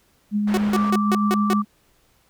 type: tone with tremolo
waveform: sine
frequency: 207.7 Hz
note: G#3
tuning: in tune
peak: -17 dBFS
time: 0.31-1.65 s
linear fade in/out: 50 ms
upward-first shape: sine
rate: 6.6 Hz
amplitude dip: 25%
type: low-pass noise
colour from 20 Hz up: white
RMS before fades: -34 dBFS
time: 0.47-0.91 s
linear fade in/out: 10 ms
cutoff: 1400 Hz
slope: 12 dB/octave
type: tone bursts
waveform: sawtooth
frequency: 370 Hz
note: F#4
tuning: in tune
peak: -16 dBFS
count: 6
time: 0.54-1.532 s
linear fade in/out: 0 ms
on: 32 ms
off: 160 ms
type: tone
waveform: sine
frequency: 1169 Hz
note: D6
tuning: 8 cents flat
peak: -23 dBFS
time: 0.74-1.62 s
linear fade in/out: 5 ms
effects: pink hiss -61 dBFS RMS until 2.29 s